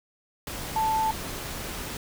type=tone in noise; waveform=sine; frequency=880 Hz; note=A5; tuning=in tune; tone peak=-22 dBFS; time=0.76-1.11 s; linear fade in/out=2 ms; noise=pink; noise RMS=-35 dBFS; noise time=0.47-1.97 s; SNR=+10 dB; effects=none